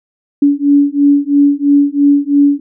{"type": "beating tone pair", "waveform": "sine", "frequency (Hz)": [283.7, 286.7], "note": ["C#4", "D4"], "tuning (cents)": [40, -42], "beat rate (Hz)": 3, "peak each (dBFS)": -10, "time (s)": [0.42, 2.6], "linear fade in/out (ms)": 5, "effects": []}